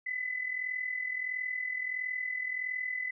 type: tone with amplitude modulation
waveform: sine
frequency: 2009 Hz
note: B6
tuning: 29 cents sharp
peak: -29 dBFS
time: 0.06-3.11 s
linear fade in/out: 10 ms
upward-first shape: sine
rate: 41.5 Hz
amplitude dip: 65%
effects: none